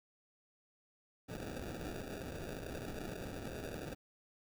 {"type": "noise with sample-and-hold", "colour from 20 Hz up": "violet", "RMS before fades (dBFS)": -44, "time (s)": [1.28, 3.95], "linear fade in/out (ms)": 20, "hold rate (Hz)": 1050, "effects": []}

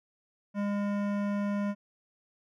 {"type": "tone with hard clipping", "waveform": "sine", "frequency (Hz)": 203.2, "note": "G#3", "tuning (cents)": -38, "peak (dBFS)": -30, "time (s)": [0.54, 1.75], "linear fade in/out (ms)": 50, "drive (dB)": 16, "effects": []}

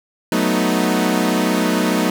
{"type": "chord", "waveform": "sawtooth", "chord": "B dominant seventh", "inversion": "second", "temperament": "equal", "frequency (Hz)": [185, 220, 246.9, 311.1], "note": ["F#3", "A3", "B3", "D#4"], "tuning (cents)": [0, 0, 0, 0], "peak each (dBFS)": -17, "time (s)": [0.32, 2.1], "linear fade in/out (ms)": 2, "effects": []}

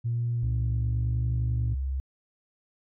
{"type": "tone with vibrato", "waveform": "sine", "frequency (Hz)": 116.54, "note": "A#2", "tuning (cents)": 0, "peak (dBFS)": -24, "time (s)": [0.04, 1.75], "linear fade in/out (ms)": 20, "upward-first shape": "sine", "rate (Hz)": 0.98, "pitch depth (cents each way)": 31}
{"type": "tone with pitch glide", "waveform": "sine", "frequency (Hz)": [65.2, 66.69], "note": ["C2", "C2"], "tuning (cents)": [-5, 34], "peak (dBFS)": -26, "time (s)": [0.43, 2], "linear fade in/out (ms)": 0, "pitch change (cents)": 39, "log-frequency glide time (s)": [0.68, 1.15]}
{"effects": ["tanh soft clip ceiling -20 dBFS"]}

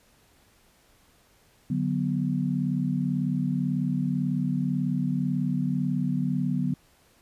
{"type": "chord", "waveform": "sine", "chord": "B minor", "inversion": "first", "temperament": "equal", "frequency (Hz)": [146.83, 185, 246.9], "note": ["D3", "F#3", "B3"], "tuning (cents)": [0, 0, 0], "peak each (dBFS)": -28, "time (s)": [1.7, 6.74], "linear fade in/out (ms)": 5, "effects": ["pink hiss -61 dBFS RMS until 7.21 s", "resampled to 32000 Hz"]}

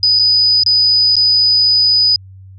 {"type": "tone with dropouts", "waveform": "sine", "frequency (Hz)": 4978, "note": "D#8", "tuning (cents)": 0, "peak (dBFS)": -8, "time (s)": [0.03, 2.16], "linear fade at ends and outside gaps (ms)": 1, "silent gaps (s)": [[0.19, 0.195], [0.635, 0.662], [1.156, 1.166]], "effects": ["added 95 Hz sine -34 dBFS peak until 2.58 s"]}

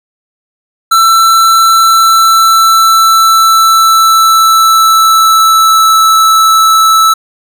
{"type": "tone with pitch glide", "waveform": "square", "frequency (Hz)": [1336, 1313], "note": ["E6", "E6"], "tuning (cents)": [23, -7], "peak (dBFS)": -4, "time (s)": [0.91, 7.14], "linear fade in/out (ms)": 10, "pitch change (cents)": -30, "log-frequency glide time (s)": [1.73, 6], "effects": []}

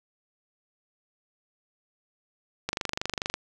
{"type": "click train", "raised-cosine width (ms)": 0.2, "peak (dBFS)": -11, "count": 17, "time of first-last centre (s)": [2.69, 3.34], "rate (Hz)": 24.6, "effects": []}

